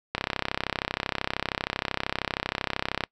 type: click train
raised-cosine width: 0.3 ms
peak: -9 dBFS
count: 96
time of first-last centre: 0.15-3.038 s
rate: 32.9 Hz
effects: noise-tail reverb RT60 0.1 s tail -24 dB re dry